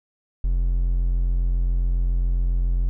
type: tone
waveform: triangle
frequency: 43.65 Hz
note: F1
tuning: in tune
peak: -16 dBFS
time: 0.44-2.89 s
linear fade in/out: 0 ms
effects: none